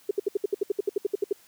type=tone bursts; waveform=sine; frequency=402.7 Hz; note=G4; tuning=47 cents sharp; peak=-20 dBFS; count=15; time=0.09-1.328 s; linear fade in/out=5 ms; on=20 ms; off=67 ms; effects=white hiss -57 dBFS RMS until 1.47 s + high-pass 100 Hz 12 dB/octave